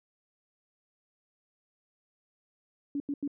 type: tone bursts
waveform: sine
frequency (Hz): 284.5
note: C#4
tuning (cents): +45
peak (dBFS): -29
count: 3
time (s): 2.95-3.277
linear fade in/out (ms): 2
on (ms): 51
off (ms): 87
effects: none